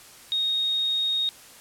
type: tone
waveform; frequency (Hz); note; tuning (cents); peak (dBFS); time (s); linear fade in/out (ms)
sine; 3729; A#7; 0; -22; 0.32-1.29; 0
effects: white hiss -48 dBFS RMS until 1.6 s + low-pass 12000 Hz 12 dB/octave